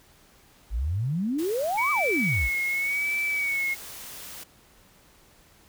sine exponential two-way sweep, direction up then down, 49 to 1244.5 to 49 Hz, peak -24 dBFS, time 0.7-2.5 s, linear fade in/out 50 ms, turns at 1.91 s
white noise, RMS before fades -41 dBFS, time 1.38-4.44 s, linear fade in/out 10 ms
sine tone with vibrato, 2238 Hz, C#7, 16 cents sharp, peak -24 dBFS, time 1.77-3.75 s, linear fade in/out 20 ms, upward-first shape sine, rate 0.88 Hz, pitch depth 62 cents each way
effects pink hiss -57 dBFS RMS until 5.68 s

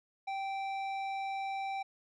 square tone with low-pass filter, 780 Hz, G5, 9 cents flat, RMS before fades -37 dBFS, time 0.27-1.83 s, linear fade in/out 10 ms, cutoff 3000 Hz, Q 0.93, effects none

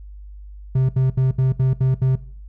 triangle tone bursts, 130.81 Hz, C3, in tune, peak -12 dBFS, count 7, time 0.75-2.156 s, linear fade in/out 5 ms, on 140 ms, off 71 ms, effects noise-tail reverb RT60 0.5 s tail -19 dB re dry + added 50 Hz sine -35 dBFS peak until 2.48 s

